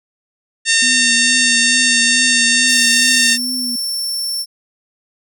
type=harmonic tone; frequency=909 Hz; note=A#5; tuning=44 cents flat; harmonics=2 / 3 / 4 / 5 / 6 / 7 / 8 / 9 / 10; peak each=-16 / -18 / -19 / -20 / -21 / -21 / -22 / -23 / -23 dBFS; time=0.65-3.38 s; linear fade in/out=50 ms
type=tone with vibrato; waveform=sine; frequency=245.3 Hz; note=B3; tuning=12 cents flat; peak=-24 dBFS; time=0.82-3.76 s; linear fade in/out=5 ms; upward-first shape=triangle; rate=2.3 Hz; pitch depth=54 cents each way
type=tone; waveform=sawtooth; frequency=5420 Hz; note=E8; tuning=47 cents sharp; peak=-16 dBFS; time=2.66-4.46 s; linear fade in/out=50 ms
effects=none